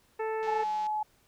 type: harmonic tone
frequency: 440 Hz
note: A4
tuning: in tune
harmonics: 1 / 2 / 3 / 4 / 5 / 6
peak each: -31 / -35 / -44 / -43 / -48 / -51 dBFS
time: 0.19-0.64 s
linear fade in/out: 10 ms
type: click train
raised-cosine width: 0.2 ms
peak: -32 dBFS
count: 84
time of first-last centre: 0.43-0.867 s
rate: 190 Hz
type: tone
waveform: sine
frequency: 853 Hz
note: G#5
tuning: 46 cents sharp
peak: -28 dBFS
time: 0.47-1.03 s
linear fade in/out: 5 ms
effects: pink hiss -66 dBFS RMS until 1.27 s